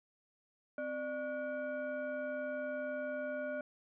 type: tone with frequency modulation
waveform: sine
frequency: 597 Hz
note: D5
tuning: 28 cents sharp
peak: -36 dBFS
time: 0.78-3.61 s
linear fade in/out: 2 ms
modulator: 856 Hz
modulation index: 0.85
effects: none